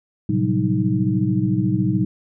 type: tone cluster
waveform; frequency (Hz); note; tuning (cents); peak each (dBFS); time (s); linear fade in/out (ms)
sine; 112.3 / 131.5 / 180.3 / 194.1 / 312.1; A2 / C3 / F#3 / G3 / D#4; +36 / +9 / -45 / -17 / +5; -23; 0.29-2.05; 5
effects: none